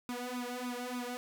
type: tone with flanger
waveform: sawtooth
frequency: 246.9 Hz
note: B3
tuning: in tune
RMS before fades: -39 dBFS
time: 0.09-1.17 s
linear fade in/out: 0 ms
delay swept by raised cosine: 0.8 to 2.7 ms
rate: 3.4 Hz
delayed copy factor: +1
effects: none